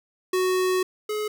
square tone pair in turn, 370 / 424.4 Hz, F#4 / G#4, 0 / +38 cents, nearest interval major second, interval 238 cents, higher second, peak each -21 / -26 dBFS, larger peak first, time 0.33-0.83 / 1.09-1.28 s, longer first, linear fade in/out 5 ms, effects none

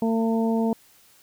harmonic tone, 226 Hz, A3, 47 cents sharp, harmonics 1 / 2 / 3 / 4, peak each -21 / -27 / -31 / -33 dBFS, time 0.02-0.73 s, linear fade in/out 2 ms, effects white hiss -56 dBFS RMS until 1.22 s

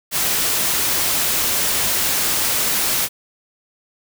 white noise, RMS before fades -19 dBFS, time 0.11-3.09 s, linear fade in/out 50 ms, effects none

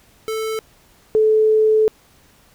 square / sine tone pair in turn, 440 / 434.4 Hz, A4 / A4, 0 / -22 cents, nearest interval unison, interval 22 cents, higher first, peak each -22 / -11 dBFS, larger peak second, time 0.28-0.59 / 1.15-1.88 s, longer second, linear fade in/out 0 ms, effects pink hiss -53 dBFS RMS until 2.54 s

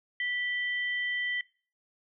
sine tone pair together, 1967 / 3107 Hz, B6 / G7, -7 / -16 cents, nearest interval minor sixth, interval 791 cents, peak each -29 / -38 dBFS, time 0.2-1.41 s, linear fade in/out 2 ms, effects noise-tail reverb RT60 0.4 s tail -22 dB re dry

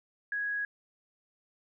sine tone, 1661.2 Hz, G#6, in tune, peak -30 dBFS, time 0.32-0.65 s, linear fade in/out 2 ms, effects none

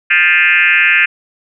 sine tone with frequency modulation, 2093 Hz, C7, in tune, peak -7 dBFS, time 0.1-1.06 s, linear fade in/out 10 ms, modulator 171 Hz, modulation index 3.4, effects none

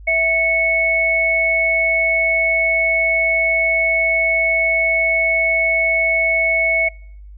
sine tone pair together, 655.2 / 2207 Hz, E5 / C#7, -11 / -8 cents, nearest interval octave + major sixth, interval 2103 cents, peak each -20 / -14 dBFS, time 0.07-6.89 s, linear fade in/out 10 ms, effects noise-tail reverb RT60 0.6 s tail -26 dB re dry + added 50 Hz sine -35 dBFS peak until 7.37 s

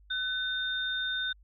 sine tone pair together, 1510 / 3637 Hz, F#6 / A#7, +35 / -43 cents, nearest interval octave + minor third, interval 1522 cents, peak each -32 / -32 dBFS, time 0.1-1.33 s, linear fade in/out 10 ms, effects added 50 Hz sine -55 dBFS peak until 1.43 s

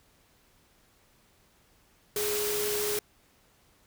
sine tone in noise, 417.2 Hz, G#4, 8 cents sharp, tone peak -30 dBFS, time 2.16-2.99 s, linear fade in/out 2 ms, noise white, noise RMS -32 dBFS, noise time 2.16-2.99 s, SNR -1 dB, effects pink hiss -64 dBFS RMS until 3.86 s

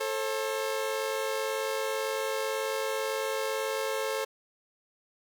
sawtooth tone pair together, 440 / 538.1 Hz, A4 / C5, 0 / +48 cents, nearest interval minor third, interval 348 cents, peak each -28 dBFS, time 0-4.25 s, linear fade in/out 10 ms, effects none

